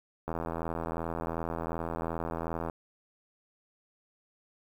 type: click train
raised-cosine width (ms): 1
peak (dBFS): -20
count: 201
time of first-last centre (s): 0.28-2.698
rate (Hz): 82.7
effects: 9-bit